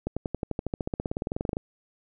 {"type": "accelerating click train", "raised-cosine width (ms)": 2, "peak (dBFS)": -15, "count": 25, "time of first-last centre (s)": [0.07, 1.569], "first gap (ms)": 96, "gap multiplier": 0.96, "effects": []}